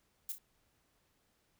violet noise with echo, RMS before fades -39 dBFS, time 0.29-0.32 s, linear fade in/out 0 ms, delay 31 ms, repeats 2, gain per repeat -8 dB, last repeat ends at 0.382 s, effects pink hiss -75 dBFS RMS until 1.59 s

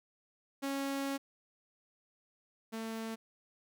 sawtooth tone pair in turn, 275.3 / 224 Hz, C#4 / A3, -12 / +31 cents, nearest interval major third, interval 357 cents, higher first, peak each -30 / -34 dBFS, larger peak first, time 0.62-1.18 / 2.72-3.16 s, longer first, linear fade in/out 20 ms, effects none

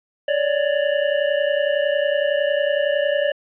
square tone pair together, 564 / 594.9 Hz, C#5 / D5, +30 / +22 cents, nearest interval minor second, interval 92 cents, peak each -21 dBFS, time 0.28-3.32 s, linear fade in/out 5 ms, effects resampled to 8000 Hz + 9-bit

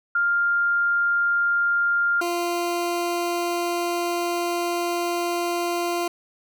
sine / 20% pulse tone pair in turn, 1400 / 346.8 Hz, F6 / F4, +4 / -12 cents, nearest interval 2 octaves, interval 2416 cents, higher first, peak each -18 dBFS, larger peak neither, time 0.15-2.21 / 2.21-6.08 s, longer second, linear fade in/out 5 ms, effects none

